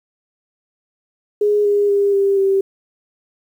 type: tone with pitch steps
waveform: sine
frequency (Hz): 415.3 / 408.6 / 402.1 / 395.6 / 389.3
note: G#4 / G#4 / G4 / G4 / G4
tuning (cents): 0 / -28 / +44 / +16 / -12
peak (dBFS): -12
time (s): 1.41-2.61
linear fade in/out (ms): 5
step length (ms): 240
effects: 8-bit